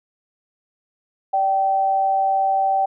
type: tone pair together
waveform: sine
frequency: 587.3 / 774.1 Hz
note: D5 / G5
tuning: 0 / -22 cents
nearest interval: perfect fourth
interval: 478 cents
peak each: -27 / -16 dBFS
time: 1.33-2.86 s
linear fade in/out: 10 ms
effects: none